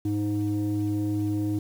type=tone pair together; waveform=sine; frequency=104.54 / 311.1 Hz; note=G#2 / D#4; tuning=+12 / 0 cents; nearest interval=octave + perfect fifth; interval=1888 cents; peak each=-26 / -24 dBFS; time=0.05-1.59 s; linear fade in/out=5 ms; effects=tanh soft clip ceiling -20 dBFS + 8-bit